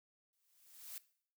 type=noise with exponential growth; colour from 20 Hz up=blue; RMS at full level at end=-45 dBFS; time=0.33-0.98 s; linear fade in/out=1 ms; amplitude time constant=140 ms; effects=noise-tail reverb RT60 0.6 s tail -19 dB re dry